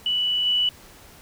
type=tone with level steps; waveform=sine; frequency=2960 Hz; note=F#7; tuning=in tune; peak=-20 / -18 dBFS; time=0.06-0.69 s; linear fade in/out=2 ms; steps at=0.45 s; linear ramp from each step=20 ms; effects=pink hiss -48 dBFS RMS until 1.21 s